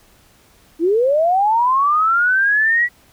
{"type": "linear sweep", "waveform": "sine", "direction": "up", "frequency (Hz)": [310, 1956], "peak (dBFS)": -12, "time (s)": [0.79, 2.89], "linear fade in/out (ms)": 50, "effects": ["pink hiss -52 dBFS RMS until 3.12 s"]}